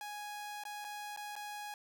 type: tone with dropouts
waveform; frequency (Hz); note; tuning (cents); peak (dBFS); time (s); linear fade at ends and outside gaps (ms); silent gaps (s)
sawtooth; 830.6; G#5; 0; -38; 0.01-1.74; 1; 0.637-0.652 / 0.844-0.848 / 1.163-1.173 / 1.355-1.363
effects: none